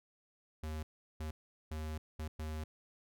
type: tone bursts at uneven times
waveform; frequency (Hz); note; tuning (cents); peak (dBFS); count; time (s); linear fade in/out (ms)
square; 77.78; D#2; 0; -39; 5; 0.63-0.83 / 1.2-1.31 / 1.71-1.98 / 2.19-2.28 / 2.39-2.64; 5
effects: none